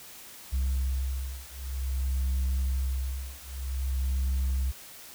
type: beating tone pair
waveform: sine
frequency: 65.41 / 65.93 Hz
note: C2 / C2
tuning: 0 / +14 cents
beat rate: 0.52 Hz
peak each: -28 dBFS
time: 0.52-4.72 s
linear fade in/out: 20 ms
effects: tanh soft clip ceiling -23 dBFS + white hiss -47 dBFS RMS until 5.14 s